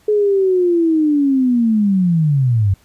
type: linear sweep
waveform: sine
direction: down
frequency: 426.6 to 92.5 Hz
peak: -11 dBFS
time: 0.08-2.74 s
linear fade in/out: 5 ms
effects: pink hiss -54 dBFS RMS until 2.84 s + resampled to 32000 Hz